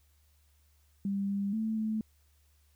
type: tone with pitch steps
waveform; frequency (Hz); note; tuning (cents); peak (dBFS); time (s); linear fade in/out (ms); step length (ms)
sine; 198.2 / 199.6 / 220.3 / 217.9; G3 / G3 / A3 / A3; +19 / +32 / +2 / -17; -29; 1.05-2.01; 2; 240
effects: added 73 Hz sine -64 dBFS peak until 2.75 s + white hiss -72 dBFS RMS until 2.75 s